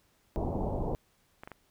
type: low-pass noise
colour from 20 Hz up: pink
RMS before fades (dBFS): -32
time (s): 0.36-0.95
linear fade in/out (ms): 0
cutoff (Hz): 890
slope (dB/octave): 48
type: clicks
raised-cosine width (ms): 0.5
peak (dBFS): -28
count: 3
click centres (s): 1.435 / 1.475 / 1.517
effects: pink hiss -69 dBFS RMS until 1.7 s